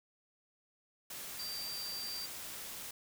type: tone in noise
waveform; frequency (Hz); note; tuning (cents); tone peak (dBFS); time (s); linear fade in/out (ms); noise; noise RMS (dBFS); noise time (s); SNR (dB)
sine; 4699; D8; 0; -40; 1.39-2.26; 5; white; -45; 1.1-2.91; +2
effects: none